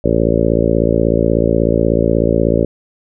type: harmonic tone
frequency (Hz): 56.4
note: A1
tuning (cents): +44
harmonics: 1 / 2 / 3 / 4 / 5 / 6 / 7 / 8 / 9 / 10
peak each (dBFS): -20 / -20 / -20 / -20 / -20 / -20 / -20 / -20 / -20 / -20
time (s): 0.04-2.65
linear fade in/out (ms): 5
effects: none